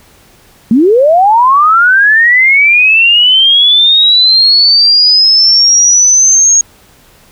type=linear sweep; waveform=sine; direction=up; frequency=207.7 to 6600 Hz; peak=-3 dBFS; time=0.71-6.61 s; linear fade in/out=2 ms; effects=pink hiss -43 dBFS RMS until 7.31 s